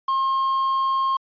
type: tone with quantisation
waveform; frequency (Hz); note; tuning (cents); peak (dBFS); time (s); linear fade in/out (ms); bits
triangle; 1070; C6; +38; -17; 0.08-1.17; 5; 7
effects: resampled to 11025 Hz